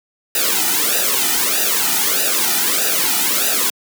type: noise with flanger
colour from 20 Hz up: white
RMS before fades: -17 dBFS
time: 0.35-3.7 s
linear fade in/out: 2 ms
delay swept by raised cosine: 0.91 to 1.87 ms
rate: 1.6 Hz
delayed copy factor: -0.9
effects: high-pass 200 Hz 12 dB/octave